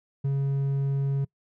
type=tone with hard clipping; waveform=sine; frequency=138.2 Hz; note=C#3; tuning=5 cents flat; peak=-24 dBFS; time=0.24-1.25 s; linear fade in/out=10 ms; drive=3 dB; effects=noise-tail reverb RT60 0.1 s tail -24 dB re dry